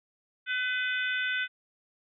harmonic tone, 503 Hz, B4, 32 cents sharp, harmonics 3 / 4 / 5 / 6 / 7, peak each -29 / -36 / -36 / -40 / -38 dBFS, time 0.46-1.48 s, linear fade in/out 50 ms, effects none

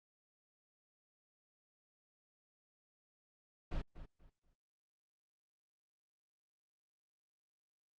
brown noise with echo, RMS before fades -38 dBFS, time 3.71-3.82 s, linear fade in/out 10 ms, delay 240 ms, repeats 3, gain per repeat -12 dB, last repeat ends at 4.54 s, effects low-pass 4000 Hz 12 dB/octave + Opus 48 kbps

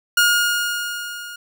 sawtooth tone with level ramp, 1428 Hz, F6, 38 cents sharp, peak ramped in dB -8 to -29 dBFS, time 0.17-1.36 s, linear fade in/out 5 ms, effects none

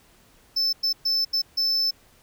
triangle tone bursts at uneven times, 5274 Hz, E8, in tune, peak -19 dBFS, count 5, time 0.56-0.73 / 0.83-0.93 / 1.05-1.25 / 1.33-1.42 / 1.57-1.91 s, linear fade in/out 10 ms, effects pink hiss -57 dBFS RMS until 2.22 s

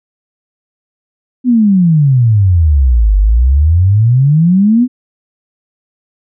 sine exponential two-way sweep, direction down then up, 257.5 to 47.97 to 257.5 Hz, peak -5 dBFS, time 1.44-4.88 s, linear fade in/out 50 ms, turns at 3.17 s, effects none

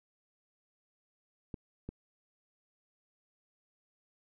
clicks, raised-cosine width 3 ms, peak -27 dBFS, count 2, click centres 1.542 / 1.89 s, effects none

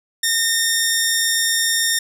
10% pulse tone, 1829 Hz, A#6, 33 cents flat, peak -7 dBFS, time 0.23-1.99 s, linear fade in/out 5 ms, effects none

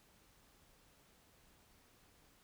silence, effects pink hiss -68 dBFS RMS until 2.43 s

